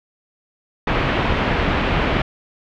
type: low-pass noise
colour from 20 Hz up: pink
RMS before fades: -19 dBFS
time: 0.87-2.22 s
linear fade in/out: 5 ms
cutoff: 3000 Hz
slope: 24 dB/octave
effects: none